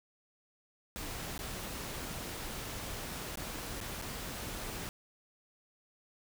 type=noise with dropouts; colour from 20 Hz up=pink; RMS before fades=-41 dBFS; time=0.96-4.89 s; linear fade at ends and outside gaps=0 ms; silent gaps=1.378-1.391 / 3.356-3.373 / 3.804-3.812 / 4.015-4.022 s; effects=none